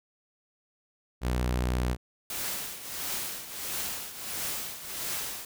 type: tone with vibrato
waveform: sawtooth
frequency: 61.74 Hz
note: B1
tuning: in tune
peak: -22 dBFS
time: 1.21-1.97 s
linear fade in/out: 50 ms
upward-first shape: square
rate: 15 Hz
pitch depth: 12 cents each way
type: noise with tremolo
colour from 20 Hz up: white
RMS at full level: -32 dBFS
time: 2.3-5.45 s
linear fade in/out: 2 ms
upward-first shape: triangle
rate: 1.5 Hz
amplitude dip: 75%
effects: none